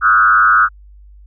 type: tone with frequency modulation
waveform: sine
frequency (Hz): 1359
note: F6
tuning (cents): -48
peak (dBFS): -7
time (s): 0.01-0.69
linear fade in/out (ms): 50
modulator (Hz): 108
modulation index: 1.4
effects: added 50 Hz sine -38 dBFS peak until 1.26 s